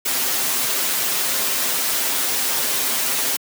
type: noise with comb filter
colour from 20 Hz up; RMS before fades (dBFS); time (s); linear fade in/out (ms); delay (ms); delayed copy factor
white; -21; 0.05-3.37; 10; 7.6; +0.85
effects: high-pass 200 Hz 12 dB/octave